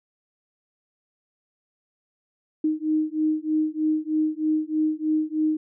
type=beating tone pair; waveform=sine; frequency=308.8 / 312 Hz; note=D#4 / D#4; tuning=-13 / +5 cents; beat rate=3.2 Hz; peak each=-24 dBFS; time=2.64-5.57 s; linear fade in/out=5 ms; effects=none